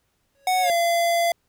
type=tone with exponential growth; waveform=square; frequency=554.4 Hz; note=C#5; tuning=in tune; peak=-25 dBFS; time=0.35-0.7 s; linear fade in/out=0 ms; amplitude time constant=74 ms
type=tone with pitch glide; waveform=square; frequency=740 to 682.5 Hz; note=F#5 to F5; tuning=0 to -40 cents; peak=-19 dBFS; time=0.47-1.32 s; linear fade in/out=2 ms; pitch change=-140 cents; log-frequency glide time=0.62-0.71 s
effects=pink hiss -70 dBFS RMS until 1.48 s